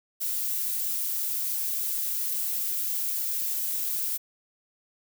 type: noise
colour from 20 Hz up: violet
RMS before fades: -29 dBFS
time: 0.2-4.18 s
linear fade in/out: 20 ms
effects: none